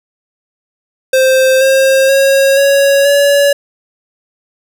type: tone with pitch steps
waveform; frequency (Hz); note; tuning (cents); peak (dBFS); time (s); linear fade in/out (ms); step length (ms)
square; 523.3 / 534 / 544.9 / 556 / 567.4; C5 / C5 / C#5 / C#5 / C#5; 0 / +35 / -30 / +5 / +40; -7; 1.13-3.53; 5; 480
effects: none